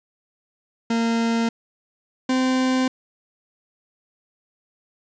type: tone pair in turn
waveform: 40% pulse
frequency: 230 / 258.3 Hz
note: A#3 / C4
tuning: -23 / -22 cents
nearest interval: major second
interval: 201 cents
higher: second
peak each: -18 / -17 dBFS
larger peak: second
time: 0.9-1.49 / 2.29-2.88 s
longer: neither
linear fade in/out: 5 ms
effects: resampled to 16000 Hz + 8-bit